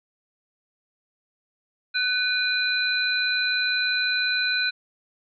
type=tone cluster; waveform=sine; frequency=1502 / 2450 / 4033 Hz; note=F#6 / D#7 / B7; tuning=+26 / -27 / +36 cents; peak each=-24 / -29 / -25 dBFS; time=1.94-4.71 s; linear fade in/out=20 ms; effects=none